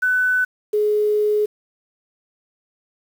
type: tone pair in turn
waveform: sine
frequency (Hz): 1500 / 420.9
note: F#6 / G#4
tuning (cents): +23 / +23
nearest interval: octave + minor seventh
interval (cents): 2200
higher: first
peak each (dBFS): -15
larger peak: neither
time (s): 0.02-0.45 / 0.73-1.46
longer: second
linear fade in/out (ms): 10
effects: 7-bit